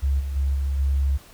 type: tone with level steps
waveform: sine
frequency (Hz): 68.8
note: C#2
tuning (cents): -12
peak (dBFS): -18 / -25 / -19 / -21 / -18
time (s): 0.02-1.18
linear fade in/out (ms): 20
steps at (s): 0.19 / 0.35 / 0.54 / 0.78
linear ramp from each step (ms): 20
effects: pink hiss -49 dBFS RMS until 1.33 s